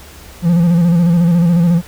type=tone with vibrato; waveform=triangle; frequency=171.3 Hz; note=F3; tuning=33 cents flat; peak=-6 dBFS; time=0.42-1.82 s; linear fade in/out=50 ms; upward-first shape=square; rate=14 Hz; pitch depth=50 cents each way; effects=added 70 Hz sine -39 dBFS peak until 1.87 s + pink hiss -38 dBFS RMS until 1.87 s